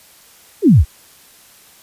sine exponential sweep, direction down, 466.2 to 54.2 Hz, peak -5 dBFS, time 0.62-0.85 s, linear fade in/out 50 ms, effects white hiss -46 dBFS RMS until 1.82 s + resampled to 32000 Hz

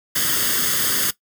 white noise with comb filter, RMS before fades -20 dBFS, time 0.15-1.11 s, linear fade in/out 10 ms, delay 0.61 ms, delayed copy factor +0.7, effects noise-tail reverb RT60 0.1 s tail -17 dB re dry + high-pass 100 Hz 12 dB/octave

